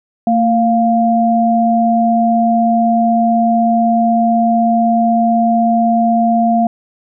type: tone pair together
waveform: sine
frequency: 227.5 / 698.5 Hz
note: A#3 / F5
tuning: -42 / 0 cents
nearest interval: octave + perfect fifth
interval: 1942 cents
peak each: -12 dBFS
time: 0.27-6.67 s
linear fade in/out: 2 ms
effects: none